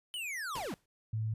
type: linear sweep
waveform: square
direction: down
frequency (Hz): 3065 to 142.1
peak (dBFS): -37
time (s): 0.14-0.74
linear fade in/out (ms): 0
type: noise with exponential decay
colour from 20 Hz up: pink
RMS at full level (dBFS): -40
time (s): 0.55-0.86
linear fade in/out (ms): 5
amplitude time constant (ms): 66
type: tone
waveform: sine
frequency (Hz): 109.9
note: A2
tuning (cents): -2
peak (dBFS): -31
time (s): 1.13-1.34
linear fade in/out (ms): 5
effects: resampled to 32000 Hz